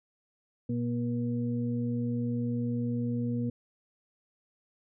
harmonic tone, 120 Hz, B2, 49 cents flat, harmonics 1 / 2 / 4, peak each -32 / -30 / -40 dBFS, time 0.69-3.5 s, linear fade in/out 5 ms, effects none

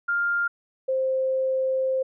sine tone pair in turn, 1401 / 524.8 Hz, F6 / C5, +5 / +5 cents, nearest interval octave + perfect fourth, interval 1700 cents, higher first, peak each -21 dBFS, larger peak neither, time 0.08-0.48 / 0.88-2.03 s, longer second, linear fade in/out 10 ms, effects none

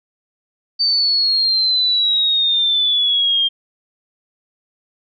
sine exponential sweep, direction down, 4602 to 3193 Hz, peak -13 dBFS, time 0.79-3.49 s, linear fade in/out 20 ms, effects none

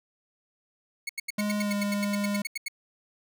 sawtooth tone bursts, 2202 Hz, C#7, 12 cents flat, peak -26 dBFS, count 16, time 1.07-2.683 s, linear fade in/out 5 ms, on 23 ms, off 83 ms
square tone with pitch glide, 207.7 to 203.7 Hz, G#3 to G#3, 0 to -33 cents, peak -27 dBFS, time 1.38-2.42 s, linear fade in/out 5 ms, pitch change -33 cents, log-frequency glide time 1.6-1.73 s
effects none

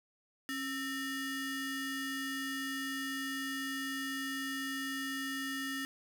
35% pulse ring-modulated tone, 1050 Hz, C6, 6 cents sharp, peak -31 dBFS, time 0.49-5.85 s, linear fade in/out 0 ms, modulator 778 Hz, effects none

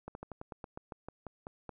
slowing click train, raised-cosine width 1 ms, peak -28 dBFS, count 13, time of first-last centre 0.08-1.693 s, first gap 71 ms, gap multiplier 1.11, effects none

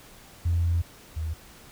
sine tone pair in turn, 85.1 / 79.58 Hz, F2 / D#2, -44 / +40 cents, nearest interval minor second, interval 116 cents, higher first, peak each -20 / -27 dBFS, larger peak first, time 0.45-0.82 / 1.16-1.34 s, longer first, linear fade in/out 10 ms, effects tanh soft clip ceiling -16 dBFS + pink hiss -50 dBFS RMS until 1.71 s

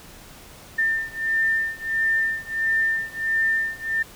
sine beating tone pair, 1796 / 1797.5 Hz, A6 / A6, +35 / +36 cents, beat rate 1.5 Hz, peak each -24 / -23 dBFS, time 0.78-4.03 s, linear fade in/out 10 ms, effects pink hiss -45 dBFS RMS until 4.15 s

